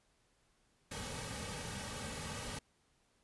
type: noise with comb filter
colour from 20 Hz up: pink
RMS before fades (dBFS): -43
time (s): 0.91-2.59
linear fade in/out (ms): 5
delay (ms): 2.9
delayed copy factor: -0.7
effects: pink hiss -74 dBFS RMS until 3.23 s + resampled to 24000 Hz